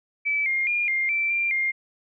sine tone with pitch steps, 2306 / 2124 / 2413 / 2114 / 2338 / 2375 / 2118 Hz, D7 / C7 / D7 / C7 / D7 / D7 / C7, -32 / +25 / +46 / +17 / -8 / +19 / +21 cents, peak -21 dBFS, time 0.25-1.72 s, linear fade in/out 20 ms, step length 210 ms, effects none

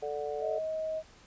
harmonic tone, 146.83 Hz, D3, in tune, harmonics 3 / 4 / 5, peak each -35 / -37 / -39 dBFS, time 0.02-0.59 s, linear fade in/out 10 ms
sine tone, 632 Hz, D#5, 27 cents sharp, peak -31 dBFS, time 0.4-1.03 s, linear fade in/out 50 ms
effects pink hiss -57 dBFS RMS until 1.26 s + resampled to 16000 Hz

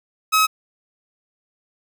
sawtooth tone, 1278 Hz, D#6, 46 cents sharp, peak -10 dBFS, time 0.32-0.47 s, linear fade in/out 20 ms, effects none

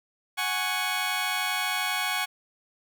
15% pulse chord, F# suspended second, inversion none, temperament just, 740 / 832.5 / 1110 Hz, F#5 / G#5 / C#6, 0 / +4 / +2 cents, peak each -25 dBFS, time 0.37-2.26 s, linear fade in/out 20 ms, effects none

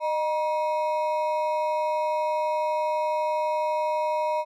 triangle ring-modulated tone, 784 Hz, G5, in tune, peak -18 dBFS, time 0-4.45 s, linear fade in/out 50 ms, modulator 170 Hz, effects none

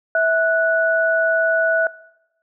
sine tone pair together, 653 / 1475.3 Hz, E5 / F#6, -17 / -5 cents, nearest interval octave + major second, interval 1412 cents, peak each -17 dBFS, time 0.15-1.87 s, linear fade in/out 2 ms, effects noise-tail reverb RT60 0.9 s tail -20 dB re dry

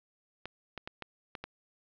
clicks, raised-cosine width 0.3 ms, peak -23 dBFS, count 6, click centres 0.456 / 0.777 / 0.875 / 1.023 / 1.352 / 1.44 s, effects low-pass 5000 Hz 12 dB/octave + 10-bit

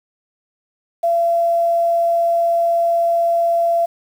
sine tone with quantisation, 679 Hz, F5, 49 cents flat, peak -13 dBFS, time 1.03-3.86 s, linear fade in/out 10 ms, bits 7, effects none

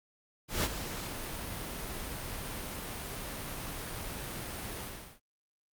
pink noise with ADSR envelope, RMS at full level -29 dBFS, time 0.48-5.2 s, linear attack 160 ms, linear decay 34 ms, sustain -10 dB, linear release 390 ms, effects Opus 48 kbps

